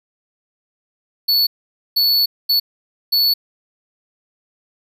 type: tone bursts at uneven times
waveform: square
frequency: 4435 Hz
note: C#8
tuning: in tune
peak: -13 dBFS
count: 4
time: 1.28-1.47 / 1.96-2.26 / 2.49-2.6 / 3.12-3.34 s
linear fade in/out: 10 ms
effects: none